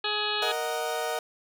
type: harmonic tone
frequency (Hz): 420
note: G#4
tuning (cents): +19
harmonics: 1 / 2 / 3 / 4 / 6 / 7 / 8 / 9 / 10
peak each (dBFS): -35 / -35 / -35 / -35 / -35 / -35 / -35 / -35 / -35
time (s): 0.04-0.52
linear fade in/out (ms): 5
type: chord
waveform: 30% pulse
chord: D# minor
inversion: second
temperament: equal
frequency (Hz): 466.2 / 622.3 / 740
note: A#4 / D#5 / F#5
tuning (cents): 0 / 0 / 0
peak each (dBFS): -30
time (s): 0.42-1.19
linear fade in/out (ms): 2
effects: none